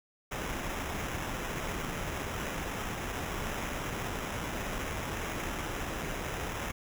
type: noise with sample-and-hold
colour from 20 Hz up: pink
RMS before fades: -36 dBFS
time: 0.31-6.72 s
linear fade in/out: 10 ms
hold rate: 4410 Hz
effects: none